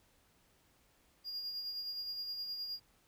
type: tone with tremolo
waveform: triangle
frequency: 4830 Hz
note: D8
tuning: 48 cents sharp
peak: -36 dBFS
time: 1.24-2.8 s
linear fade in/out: 50 ms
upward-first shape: sine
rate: 9.6 Hz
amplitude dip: 40%
effects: pink hiss -70 dBFS RMS until 3.07 s